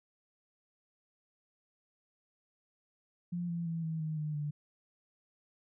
sine tone with pitch steps, 174.61 / 169.84 / 165.19 / 160.67 / 156.28 / 152.01 / 147.85 Hz, F3 / F3 / E3 / E3 / D#3 / D#3 / D3, 0 / -48 / +4 / -44 / +8 / -40 / +12 cents, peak -33 dBFS, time 3.32-4.51 s, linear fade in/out 10 ms, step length 170 ms, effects none

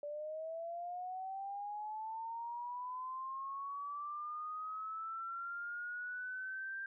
sine linear sweep, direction up, 580 to 1587 Hz, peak -40 dBFS, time 0.03-6.86 s, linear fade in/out 2 ms, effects none

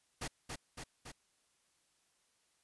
pink noise with echo, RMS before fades -40 dBFS, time 0.21-0.28 s, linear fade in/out 10 ms, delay 280 ms, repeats 3, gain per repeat -3 dB, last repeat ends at 1.12 s, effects white hiss -75 dBFS RMS until 2.63 s + resampled to 24000 Hz

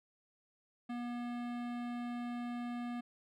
sine tone with hard clipping, 241 Hz, B3, 42 cents flat, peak -40 dBFS, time 0.89-3.01 s, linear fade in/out 10 ms, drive 18 dB, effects none

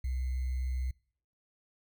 sine tone with sample-and-hold, 63.8 Hz, C2, 43 cents flat, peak -30 dBFS, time 0.04-0.91 s, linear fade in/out 5 ms, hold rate 2100 Hz, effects noise-tail reverb RT60 0.6 s tail -26 dB re dry

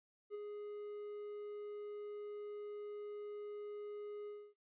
triangle tone with ADSR envelope, 415.3 Hz, G#4, in tune, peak -38 dBFS, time 0.3-4.54 s, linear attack 45 ms, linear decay 16 ms, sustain -4 dB, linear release 270 ms, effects noise-tail reverb RT60 0.1 s tail -17 dB re dry + resampled to 8000 Hz

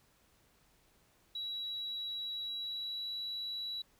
sine tone with pitch glide, 3897 to 3920 Hz, B7 to B7, -24 to -14 cents, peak -36 dBFS, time 1.35-3.82 s, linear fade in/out 5 ms, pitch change +10 cents, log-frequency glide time 2.47-3.08 s, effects tanh soft clip ceiling -33 dBFS + pink hiss -69 dBFS RMS until 3.99 s

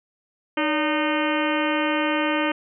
harmonic tone with a mistuned harmonic, 306.7 Hz, D#4, 25 cents flat, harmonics 1 / 2 / 3 / 4 / 5 / 6 / 7 / 8 / 9 / 10, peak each -24 / -27 / -29 / -30 / -31 / -32 / -32 / -33 / -34 / -34 dBFS, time 0.57-2.52 s, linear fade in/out 5 ms, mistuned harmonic 2, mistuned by -99 cents, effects none

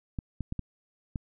clicks, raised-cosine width 5 ms, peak -20 dBFS, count 5, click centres 0.188 / 0.407 / 0.524 / 0.593 / 1.158 s, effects none

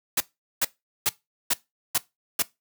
white noise bursts, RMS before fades -22 dBFS, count 6, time 0.17-2.424 s, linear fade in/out 5 ms, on 34 ms, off 410 ms, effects noise-tail reverb RT60 0.2 s tail -20 dB re dry + high-pass 80 Hz 12 dB/octave

